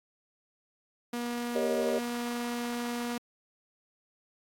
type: tone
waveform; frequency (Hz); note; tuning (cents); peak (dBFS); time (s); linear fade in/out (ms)
sawtooth; 239.6; A#3; +48; -28; 1.13-3.18; 5
type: chord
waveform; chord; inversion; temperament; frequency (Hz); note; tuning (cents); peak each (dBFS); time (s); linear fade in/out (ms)
sine; Eb dominant seventh; first; equal; 392 / 466.2 / 554.4 / 622.3; G4 / Bb4 / Db5 / Eb5; 0 / 0 / 0 / 0; -33; 1.55-1.99; 5
effects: AAC 64 kbps